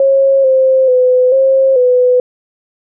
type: tone with pitch steps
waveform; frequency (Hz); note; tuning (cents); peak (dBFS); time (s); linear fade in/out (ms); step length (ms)
sine; 543 / 525 / 505 / 534 / 499.3; C#5 / C5 / B4 / C5 / B4; -36 / +6 / +39 / +35 / +19; -6; 0-2.2; 2; 440
effects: none